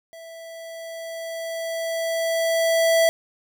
square tone with level ramp, 659.3 Hz, E5, in tune, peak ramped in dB -40 to -15 dBFS, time 0.13-3.09 s, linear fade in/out 0 ms, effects none

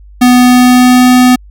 square tone with pitch glide, 248.1 to 250.8 Hz, B3 to B3, +8 to +27 cents, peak -3 dBFS, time 0.21-1.36 s, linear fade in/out 10 ms, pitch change +19 cents, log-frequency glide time 0.36-1.07 s, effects added 50 Hz sine -32 dBFS peak until 1.5 s

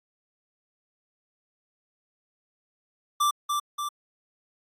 square tone with echo, 1174.7 Hz, D6, in tune, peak -21 dBFS, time 3.2-3.31 s, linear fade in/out 10 ms, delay 290 ms, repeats 2, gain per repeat -4 dB, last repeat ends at 3.89 s, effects AAC 64 kbps

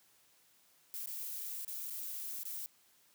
violet noise with dropouts, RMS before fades -42 dBFS, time 0.94-2.66 s, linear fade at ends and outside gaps 0 ms, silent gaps 1.059-1.073 / 1.648-1.679 / 1.899-1.905 / 2.433-2.453 s, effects white hiss -68 dBFS RMS until 3.14 s + high-pass 80 Hz 12 dB/octave

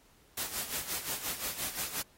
white noise with tremolo, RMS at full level -34 dBFS, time 0.37-2.02 s, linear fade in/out 5 ms, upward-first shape sine, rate 5.7 Hz, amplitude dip 70%, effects pink hiss -64 dBFS RMS until 2.17 s + AAC 48 kbps

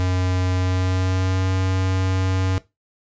square tone with pitch glide, 91.9 to 93.83 Hz, F#2 to F#2, -11 to +25 cents, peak -19 dBFS, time 0-2.58 s, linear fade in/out 0 ms, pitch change +36 cents, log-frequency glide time 0.56-1.48 s, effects noise-tail reverb RT60 0.2 s tail -17 dB re dry + resampled to 16000 Hz

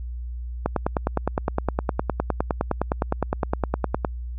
click train, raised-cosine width 1 ms, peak -7 dBFS, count 34, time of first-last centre 0.66-4.048 s, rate 9.74 Hz, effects added 60 Hz sine -29 dBFS peak until 4.38 s

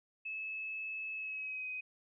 sine tone with pitch glide, 2599 to 2513 Hz, E7 to D#7, -25 to +17 cents, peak -38 dBFS, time 0.25-1.81 s, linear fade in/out 10 ms, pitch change -58 cents, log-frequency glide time 1.13-1.68 s, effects none

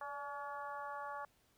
harmonic tone with a mistuned harmonic, 283.9 Hz, C#4, 41 cents sharp, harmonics 2 / 3 / 4 / 5 / 6, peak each -50 / -46 / -46 / -51 / -54 dBFS, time 0.01-1.25 s, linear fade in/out 2 ms, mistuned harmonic 2, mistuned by +38 cents, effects pink hiss -73 dBFS RMS until 1.57 s

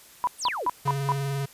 sine tone bursts, 986 Hz, B5, 3 cents flat, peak -20 dBFS, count 5, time 0.24-1.12 s, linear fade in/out 0 ms, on 32 ms, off 180 ms
sine exponential sweep, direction down, 10860 to 247.6 Hz, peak -28 dBFS, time 0.38-0.68 s, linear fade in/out 50 ms
square tone with vibrato, 138.59 Hz, C#3, in tune, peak -27 dBFS, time 0.85-1.46 s, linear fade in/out 10 ms, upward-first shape triangle, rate 20 Hz, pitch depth 38 cents each way
effects white hiss -51 dBFS RMS until 1.53 s + resampled to 32000 Hz

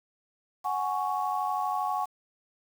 sine chord, F# suspended second, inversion none, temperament just, 740 / 832.5 / 1110 Hz, F#5 / G#5 / C#6, 0 / +4 / +2 cents, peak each -31 dBFS, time 0.64-2.06 s, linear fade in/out 20 ms, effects 8-bit

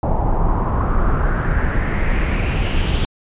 brown noise with low-pass filter sweep, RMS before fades -17 dBFS, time 0.03-3.05 s, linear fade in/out 0 ms, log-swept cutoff 800 to 3300 Hz, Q 3.8, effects resampled to 8000 Hz

